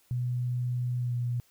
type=tone with pitch glide; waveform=sine; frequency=123.47 to 121.35 Hz; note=B2 to B2; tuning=0 to -30 cents; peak=-27 dBFS; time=0.11-1.4 s; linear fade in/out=0 ms; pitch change=-30 cents; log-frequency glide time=0.98-1.14 s; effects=white hiss -65 dBFS RMS until 1.5 s